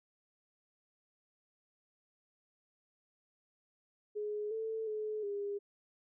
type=tone with pitch steps; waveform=sine; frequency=419.5 / 443.7 / 428.4 / 405.3 Hz; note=G#4 / A4 / A4 / G#4; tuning=+17 / +14 / -46 / -42 cents; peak=-35 dBFS; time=4.15-5.59 s; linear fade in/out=20 ms; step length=360 ms; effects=none